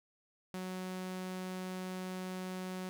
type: tone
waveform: sawtooth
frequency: 185 Hz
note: F#3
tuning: in tune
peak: -35 dBFS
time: 0.54-2.89 s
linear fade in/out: 0 ms
effects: none